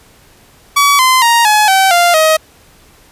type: tone with pitch steps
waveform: sawtooth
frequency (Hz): 1138 / 1031.6 / 935.1 / 847.6 / 768.3 / 696.5 / 631.3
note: C#6 / C6 / A#5 / G#5 / G5 / F5 / D#5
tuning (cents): +45 / -25 / +5 / +35 / -35 / -5 / +25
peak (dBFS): -3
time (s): 0.76-2.37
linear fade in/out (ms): 10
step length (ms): 230
effects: pink hiss -45 dBFS RMS until 3.11 s + resampled to 32000 Hz